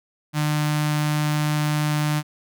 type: tone with notch filter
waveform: sawtooth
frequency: 150.5 Hz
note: D3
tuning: 43 cents sharp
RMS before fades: -22 dBFS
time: 0.33-2.23 s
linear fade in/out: 50 ms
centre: 450 Hz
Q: 1.1
effects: none